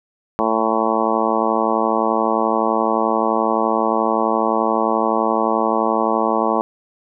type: harmonic tone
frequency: 111.6 Hz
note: A2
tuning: 25 cents sharp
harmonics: 2 / 3 / 4 / 5 / 6 / 7 / 8 / 9 / 10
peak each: -24 / -24 / -24 / -24 / -24 / -24 / -24 / -24 / -24 dBFS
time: 0.39-6.61 s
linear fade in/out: 0 ms
effects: none